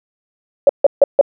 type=tone bursts; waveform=sine; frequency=562 Hz; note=C#5; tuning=24 cents sharp; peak=-3 dBFS; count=4; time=0.67-1.212 s; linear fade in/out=2 ms; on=23 ms; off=150 ms; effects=none